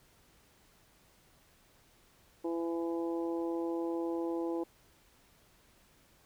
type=harmonic tone; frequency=167.7 Hz; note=E3; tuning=30 cents sharp; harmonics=2 / 3 / 4 / 5 / 6; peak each=-33 / -39 / -48 / -45 / -50 dBFS; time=2.44-4.64 s; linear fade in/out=10 ms; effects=pink hiss -65 dBFS RMS until 6.25 s